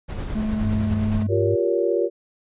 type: noise with tremolo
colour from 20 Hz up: brown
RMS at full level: -27 dBFS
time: 0.08-1.24 s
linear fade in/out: 20 ms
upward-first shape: sine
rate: 9.7 Hz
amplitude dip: 35%
type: tone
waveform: triangle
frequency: 215.2 Hz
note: A3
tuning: 38 cents flat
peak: -20 dBFS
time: 0.35-1.27 s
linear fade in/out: 5 ms
type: tone with pitch glide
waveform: sine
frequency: 98.6 to 100.85 Hz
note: G2 to G2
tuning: +11 to +50 cents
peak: -22 dBFS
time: 0.61-1.56 s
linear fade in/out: 20 ms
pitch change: +39 cents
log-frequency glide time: 1.3-1.36 s
type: chord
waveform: sine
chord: G half-diminished seventh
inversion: third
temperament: just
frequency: 352.8 / 392 / 470.4 / 564.5 Hz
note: F4 / G4 / Bb4 / Db5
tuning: +18 / 0 / +16 / +31 cents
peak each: -23 / -24 / -23 / -25 dBFS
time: 1.28-2.1 s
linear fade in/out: 50 ms
effects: resampled to 8000 Hz